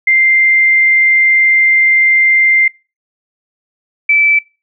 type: tone pair in turn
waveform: sine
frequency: 2093 / 2317 Hz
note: C7 / D7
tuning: 0 / -24 cents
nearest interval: major second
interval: 176 cents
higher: second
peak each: -6 dBFS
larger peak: neither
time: 0.07-2.68 / 4.09-4.39 s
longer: first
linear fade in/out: 5 ms
effects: noise-tail reverb RT60 0.3 s tail -25 dB re dry